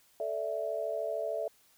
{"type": "chord", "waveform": "sine", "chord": "A suspended fourth", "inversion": "none", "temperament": "just", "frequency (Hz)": [440, 586.7, 660], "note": ["A4", "D5", "E5"], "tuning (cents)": [0, -2, 2], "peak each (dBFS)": [-38, -36, -34], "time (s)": [0.2, 1.48], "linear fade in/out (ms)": 2, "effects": ["white hiss -65 dBFS RMS until 1.77 s"]}